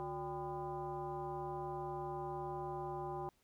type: tone with frequency modulation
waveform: sine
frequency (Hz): 577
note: D5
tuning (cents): -31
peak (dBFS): -39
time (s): 0-3.29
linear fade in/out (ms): 0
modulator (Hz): 215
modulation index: 2
effects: pink hiss -75 dBFS RMS until 3.43 s